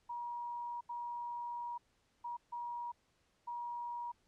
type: tone bursts at uneven times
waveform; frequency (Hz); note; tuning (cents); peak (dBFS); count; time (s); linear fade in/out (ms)
sine; 955; A#5; +42; -39; 5; 0.09-0.81 / 0.89-1.78 / 2.24-2.37 / 2.52-2.92 / 3.47-4.12; 10
effects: pink hiss -75 dBFS RMS until 4.27 s + low-pass 8000 Hz 12 dB/octave